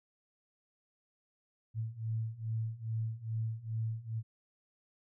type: beating tone pair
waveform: sine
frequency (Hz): 110.6 / 113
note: A2 / A2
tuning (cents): +9 / +47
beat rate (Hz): 2.4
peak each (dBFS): -38 / -36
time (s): 1.74-4.23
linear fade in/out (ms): 50
effects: none